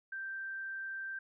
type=tone; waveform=sine; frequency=1568 Hz; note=G6; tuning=in tune; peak=-38 dBFS; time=0.12-1.19 s; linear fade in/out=5 ms; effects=none